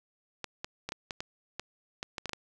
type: clicks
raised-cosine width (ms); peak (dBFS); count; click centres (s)
0.2; -18; 12; 0.443 / 0.645 / 0.89 / 0.921 / 1.108 / 1.205 / 1.596 / 2.029 / 2.182 / 2.257 / 2.294 / 2.333
effects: none